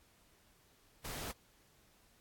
pink noise, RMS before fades -43 dBFS, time 1.04-1.32 s, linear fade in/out 10 ms, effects pink hiss -68 dBFS RMS until 2.2 s + AAC 64 kbps

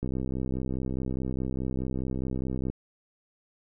click train, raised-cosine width 3 ms, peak -19 dBFS, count 174, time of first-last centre 0.03-2.7 s, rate 64.8 Hz, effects none

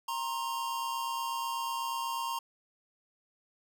square tone pair together, 932.3 / 1060.5 Hz, A#5 / C6, 0 / +23 cents, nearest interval major second, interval 223 cents, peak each -35 / -37 dBFS, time 0.08-2.39 s, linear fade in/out 5 ms, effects none

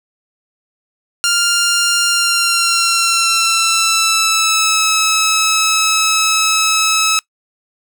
10% pulse tone with pitch glide, 1396.9 to 1295.8 Hz, F6 to E6, 0 to -30 cents, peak -3 dBFS, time 1.24-7.19 s, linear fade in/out 0 ms, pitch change -130 cents, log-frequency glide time 2.08-4.84 s, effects noise-tail reverb RT60 0.1 s tail -24 dB re dry

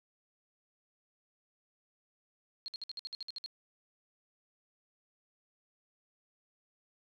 sine tone bursts, 4237 Hz, C8, 21 cents sharp, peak -38 dBFS, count 11, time 2.66-3.461 s, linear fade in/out 0 ms, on 21 ms, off 57 ms, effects none

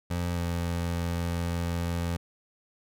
25% pulse tone with pitch glide, 87.31 to 85.71 Hz, F2 to F2, 0 to -32 cents, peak -24 dBFS, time 0.1-2.17 s, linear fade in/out 10 ms, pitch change -32 cents, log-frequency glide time 0.34-0.4 s, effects none

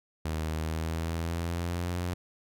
sawtooth tone with pitch glide, 78.8 to 88.45 Hz, D#2 to F2, +23 to +23 cents, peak -26 dBFS, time 0.25-2.14 s, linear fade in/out 5 ms, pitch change +200 cents, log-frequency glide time 0.56-1.98 s, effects none

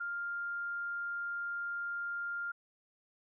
sine tone, 1400 Hz, F6, 4 cents sharp, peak -35 dBFS, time 0-2.52 s, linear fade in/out 10 ms, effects none

